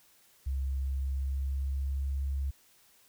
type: tone with pitch glide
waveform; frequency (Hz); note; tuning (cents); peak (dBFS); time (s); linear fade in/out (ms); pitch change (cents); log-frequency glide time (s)
sine; 67.2 to 68.53; C2 to C#2; +47 to -19; -29; 0.46-2.51; 10; +34; 0.91-2.12
effects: white hiss -63 dBFS RMS until 3.08 s

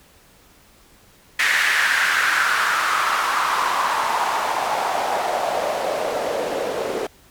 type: noise with band-pass filter sweep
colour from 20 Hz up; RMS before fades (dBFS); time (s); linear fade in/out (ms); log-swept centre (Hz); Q
white; -21; 1.39-7.07; 5; 1900 to 450; 3.7
effects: pink hiss -52 dBFS RMS until 7.3 s

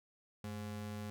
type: ring-modulated tone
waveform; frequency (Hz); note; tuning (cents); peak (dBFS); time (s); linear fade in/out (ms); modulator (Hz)
square; 155.56; D#3; 0; -39; 0.44-1.1; 0; 57.7
effects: none

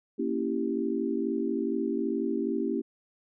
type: chord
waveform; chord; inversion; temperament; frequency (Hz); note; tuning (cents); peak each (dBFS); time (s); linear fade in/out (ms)
sine; A# diminished seventh; none; equal; 233.1 / 277.2 / 329.6 / 392; A#3 / C#4 / E4 / G4; 0 / 0 / 0 / 0; -32; 0.18-2.82; 20
effects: none

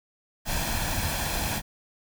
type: noise with comb filter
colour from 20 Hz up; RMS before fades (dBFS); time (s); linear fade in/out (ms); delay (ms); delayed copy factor
pink; -28; 0.45-1.62; 50; 1.2; +0.55
effects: none

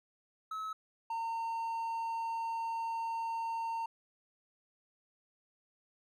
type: tone pair in turn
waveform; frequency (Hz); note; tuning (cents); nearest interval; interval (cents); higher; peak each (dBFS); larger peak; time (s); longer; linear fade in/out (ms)
triangle; 1291 / 912.9; E6 / A#5; -37 / -36; tritone; 599; first; -35 / -32; second; 0.51-0.73 / 1.1-3.86; second; 5
effects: none

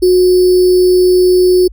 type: tone with sample-and-hold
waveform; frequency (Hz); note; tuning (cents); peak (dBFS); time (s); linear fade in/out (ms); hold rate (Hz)
sine; 364.2; F#4; -27; -5; 0.02-1.68; 10; 4900
effects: added 50 Hz sine -30 dBFS peak until 1.72 s

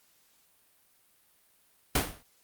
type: noise with exponential decay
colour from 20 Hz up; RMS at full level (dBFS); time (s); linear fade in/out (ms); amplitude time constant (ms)
pink; -21; 1.95-2.23; 5; 59
effects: white hiss -66 dBFS RMS until 2.43 s + Opus 48 kbps

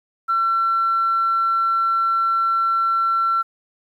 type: tone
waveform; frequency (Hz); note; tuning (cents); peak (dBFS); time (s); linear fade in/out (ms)
sine; 1350; E6; +41; -15; 0.28-3.43; 20
effects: tanh soft clip ceiling -12 dBFS + 9-bit

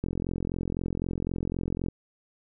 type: click train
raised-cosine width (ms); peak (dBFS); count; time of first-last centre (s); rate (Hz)
3; -17; 82; 0.04-1.885; 43.9
effects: none

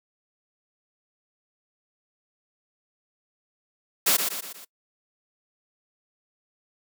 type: noise with echo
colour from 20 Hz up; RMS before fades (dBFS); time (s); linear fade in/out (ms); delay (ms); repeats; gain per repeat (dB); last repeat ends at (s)
white; -20; 4.06-4.17; 10; 120; 4; -6; 4.65
effects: noise-tail reverb RT60 0.1 s tail -23 dB re dry + high-pass 200 Hz 12 dB/octave

